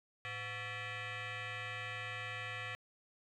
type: tone with frequency modulation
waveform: sine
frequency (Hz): 109.5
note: A2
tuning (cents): -8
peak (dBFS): -38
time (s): 0.25-2.75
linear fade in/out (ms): 0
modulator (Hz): 617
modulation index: 4.4
effects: tanh soft clip ceiling -38 dBFS + 13-bit